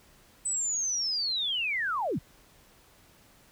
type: linear sweep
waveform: sine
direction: down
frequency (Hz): 8120 to 91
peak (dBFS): -27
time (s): 0.45-2.19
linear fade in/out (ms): 10
effects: pink hiss -59 dBFS RMS until 3.51 s